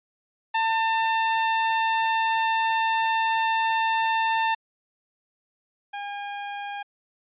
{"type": "tone pair in turn", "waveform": "sawtooth", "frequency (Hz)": [897, 811.5], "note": ["A5", "G#5"], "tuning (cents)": [33, -40], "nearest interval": "major second", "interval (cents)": 173, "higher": "first", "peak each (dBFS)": [-17, -27], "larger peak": "first", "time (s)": [[0.54, 4.55], [5.93, 6.83]], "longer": "first", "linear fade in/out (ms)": 10, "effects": ["resampled to 8000 Hz"]}